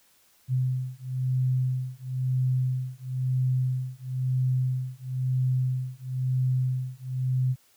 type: beating tone pair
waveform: sine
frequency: 128 / 129 Hz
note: C3 / C3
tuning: -38 / -24 cents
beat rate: 1 Hz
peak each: -27 / -27 dBFS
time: 0.48-7.56 s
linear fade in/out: 50 ms
effects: white hiss -62 dBFS RMS until 7.76 s